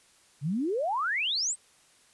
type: exponential sweep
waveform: sine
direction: up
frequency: 130.81 to 8750 Hz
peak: -26 dBFS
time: 0.41-1.56 s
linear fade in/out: 50 ms
effects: white hiss -61 dBFS RMS until 2.13 s + resampled to 24000 Hz